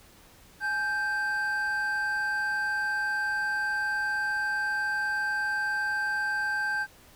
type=tone pair together; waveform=triangle; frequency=839.8 / 1568 Hz; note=G#5 / G6; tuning=+19 / 0 cents; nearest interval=major seventh; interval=1081 cents; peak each=-33 / -25 dBFS; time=0.6-6.87 s; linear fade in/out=50 ms; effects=pink hiss -55 dBFS RMS until 7.15 s